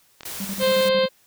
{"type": "clicks", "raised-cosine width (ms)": 0.2, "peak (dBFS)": -20, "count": 2, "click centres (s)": [0.208, 0.233]}
{"type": "noise", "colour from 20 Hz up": "white", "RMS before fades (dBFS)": -33, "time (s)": [0.25, 0.89], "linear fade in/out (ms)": 5}
{"type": "tone with tremolo", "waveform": "triangle", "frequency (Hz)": 196, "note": "G3", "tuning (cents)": 0, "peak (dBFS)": -25, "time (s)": [0.4, 1.06], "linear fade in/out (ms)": 5, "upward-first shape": "square", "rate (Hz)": 11, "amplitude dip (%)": 70}
{"type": "harmonic tone", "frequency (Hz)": 523.3, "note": "C5", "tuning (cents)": 0, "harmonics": [1, 2, 3, 4, 5, 6, 7, 8, 9], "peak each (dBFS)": [-17, -29, -32, -33, -34, -30, -32, -31, -39], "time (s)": [0.59, 1.09], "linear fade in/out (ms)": 50}
{"effects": ["white hiss -59 dBFS RMS until 1.26 s"]}